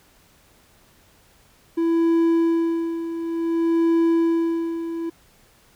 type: tone with tremolo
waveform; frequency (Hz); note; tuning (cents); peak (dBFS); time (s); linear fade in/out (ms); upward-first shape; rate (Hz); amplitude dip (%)
triangle; 332.3; E4; +14; -13; 1.77-5.1; 10; sine; 0.56; 70
effects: pink hiss -56 dBFS RMS until 5.75 s